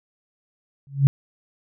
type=tone with exponential growth; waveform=sine; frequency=138.59 Hz; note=C#3; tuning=in tune; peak=-7 dBFS; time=0.87-1.07 s; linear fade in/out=0 ms; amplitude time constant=42 ms; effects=none